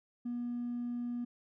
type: tone with hard clipping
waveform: sine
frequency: 241.1 Hz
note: B3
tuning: 41 cents flat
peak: -35 dBFS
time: 0.25-1.25 s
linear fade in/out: 10 ms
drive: 1 dB
effects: none